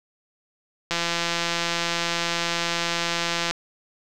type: click train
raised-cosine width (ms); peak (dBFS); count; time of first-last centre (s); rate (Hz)
0.2; -7; 443; 0.91-3.51; 170
effects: none